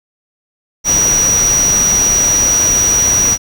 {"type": "tone in noise", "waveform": "sine", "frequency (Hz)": 5800, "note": "F#8", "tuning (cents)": -35, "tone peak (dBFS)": -9, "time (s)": [0.84, 3.38], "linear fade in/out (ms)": 50, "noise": "pink", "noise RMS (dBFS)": -20, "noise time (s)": [0.84, 3.38], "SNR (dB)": 8, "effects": []}